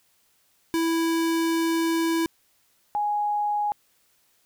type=tone pair in turn; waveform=square / sine; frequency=329.6 / 830.5 Hz; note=E4 / G#5; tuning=0 / 0 cents; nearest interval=octave + major third; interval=1600 cents; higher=second; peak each=-22 dBFS; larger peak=neither; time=0.74-2.26 / 2.95-3.72 s; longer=first; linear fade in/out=0 ms; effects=white hiss -65 dBFS RMS until 4.45 s